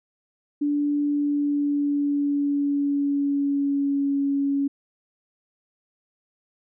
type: tone with pitch glide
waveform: sine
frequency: 290.8 to 279.4 Hz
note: D4 to C#4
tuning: -17 to +14 cents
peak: -20 dBFS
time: 0.61-4.68 s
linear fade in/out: 10 ms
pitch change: -69 cents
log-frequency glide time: 1.02-4.19 s
effects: none